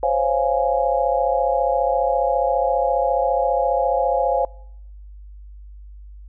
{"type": "chord", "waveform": "sine", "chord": "Db major seventh", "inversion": "third", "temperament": "just", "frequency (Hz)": [519.7, 554.4, 693, 831.5], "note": ["C5", "Db5", "F5", "Ab5"], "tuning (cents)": [-12, 0, -14, 2], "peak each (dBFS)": -22, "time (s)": [0.03, 4.45], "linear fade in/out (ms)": 2, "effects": ["noise-tail reverb RT60 0.9 s tail -26 dB re dry", "added 50 Hz sine -37 dBFS peak until 6.28 s"]}